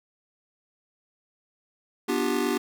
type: chord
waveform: square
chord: G dominant seventh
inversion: first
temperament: just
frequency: 245 / 294 / 352.8 / 392 Hz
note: B3 / D4 / F4 / G4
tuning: -14 / +2 / +18 / 0 cents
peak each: -30 / -30 / -31 / -29 dBFS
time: 2.08-2.58 s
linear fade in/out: 10 ms
effects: none